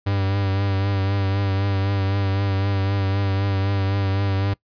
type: tone with vibrato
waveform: 45% pulse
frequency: 98 Hz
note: G2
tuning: in tune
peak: -19 dBFS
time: 0.06-4.54 s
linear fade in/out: 10 ms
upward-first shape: triangle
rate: 3.9 Hz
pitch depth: 38 cents each way
effects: noise-tail reverb RT60 0.1 s tail -22 dB re dry + resampled to 11025 Hz